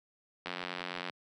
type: click train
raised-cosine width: 0.3 ms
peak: -20 dBFS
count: 58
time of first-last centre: 0.46-1.098 s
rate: 89.4 Hz
effects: high-pass 150 Hz 12 dB/octave